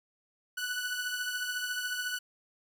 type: beating tone pair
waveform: sawtooth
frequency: 1480 / 1494 Hz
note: F#6 / F#6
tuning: 0 / +16 cents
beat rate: 14 Hz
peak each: -30 / -35 dBFS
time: 0.57-2.19 s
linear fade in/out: 10 ms
effects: none

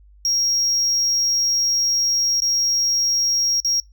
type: tone with dropouts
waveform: triangle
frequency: 5600 Hz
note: F8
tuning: 4 cents sharp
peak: -16 dBFS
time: 0.25-3.8 s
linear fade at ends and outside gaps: 1 ms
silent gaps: 2.403-2.42 / 3.602-3.647 s
effects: noise-tail reverb RT60 0.2 s tail -23 dB re dry + added 50 Hz sine -46 dBFS peak until 3.92 s

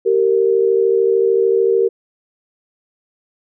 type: tone pair together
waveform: sine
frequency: 387.9 / 461.3 Hz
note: G4 / A#4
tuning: -18 / -18 cents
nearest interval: minor third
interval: 300 cents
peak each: -14 dBFS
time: 0.05-1.89 s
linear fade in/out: 20 ms
effects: none

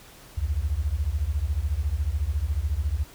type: beating tone pair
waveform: sine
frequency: 66.3 / 80.3 Hz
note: C2 / E2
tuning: +23 / -45 cents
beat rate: 14 Hz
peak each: -26 / -26 dBFS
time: 0.37-3.04 s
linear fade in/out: 10 ms
effects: pink hiss -49 dBFS RMS until 3.14 s

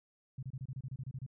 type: tone bursts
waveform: sine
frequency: 130.81 Hz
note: C3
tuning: in tune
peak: -38 dBFS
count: 12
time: 0.38-1.264 s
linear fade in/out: 5 ms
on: 48 ms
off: 28 ms
effects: none

